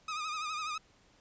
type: tone with vibrato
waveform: sawtooth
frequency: 1243 Hz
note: D#6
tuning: 2 cents flat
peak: -31 dBFS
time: 0.08-0.78 s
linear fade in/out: 5 ms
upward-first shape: sine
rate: 12 Hz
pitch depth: 62 cents each way
effects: pink hiss -65 dBFS RMS until 1.2 s + resampled to 16000 Hz